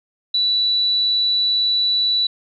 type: tone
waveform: sine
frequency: 3951 Hz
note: B7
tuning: in tune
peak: -15 dBFS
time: 0.34-2.27 s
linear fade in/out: 5 ms
effects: none